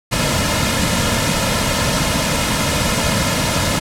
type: noise with comb filter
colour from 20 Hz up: pink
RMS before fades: -17 dBFS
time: 0.11-3.8 s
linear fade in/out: 20 ms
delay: 2.6 ms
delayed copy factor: -0.6
effects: low-pass 10000 Hz 12 dB/octave